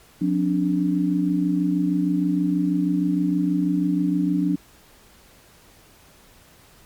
sine tone cluster, 178.6 / 265.8 / 292.1 Hz, F3 / C4 / D4, +39 / +27 / -9 cents, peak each -22 / -27 / -21 dBFS, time 0.21-4.56 s, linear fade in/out 10 ms, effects pink hiss -52 dBFS RMS until 6.85 s + MP3 96 kbps

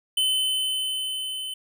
square tone with level ramp, 3044 Hz, F#7, 48 cents sharp, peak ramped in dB -20 to -31 dBFS, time 0.17-1.54 s, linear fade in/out 5 ms, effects none

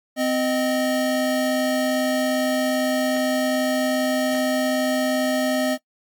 square tone pair together, 257.5 / 620 Hz, C4 / D#5, -28 / -6 cents, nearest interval octave + minor third, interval 1522 cents, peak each -23 dBFS, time 0.16-5.78 s, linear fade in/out 50 ms, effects noise-tail reverb RT60 0.1 s tail -21 dB re dry + AAC 64 kbps

